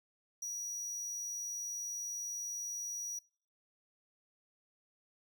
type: tone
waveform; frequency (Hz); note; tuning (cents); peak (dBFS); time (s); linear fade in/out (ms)
square; 5800; F#8; -35; -38; 0.42-3.19; 5
effects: noise-tail reverb RT60 0.5 s tail -26 dB re dry